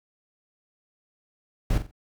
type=noise with echo; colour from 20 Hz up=brown; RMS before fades=-22 dBFS; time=1.7-1.78 s; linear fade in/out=5 ms; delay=44 ms; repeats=3; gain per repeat=-10 dB; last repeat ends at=1.912 s; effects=none